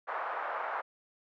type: band-pass noise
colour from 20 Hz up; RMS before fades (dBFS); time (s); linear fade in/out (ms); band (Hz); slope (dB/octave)
white; -36; 0.07-0.82; 20; 590 to 1400; 24
effects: none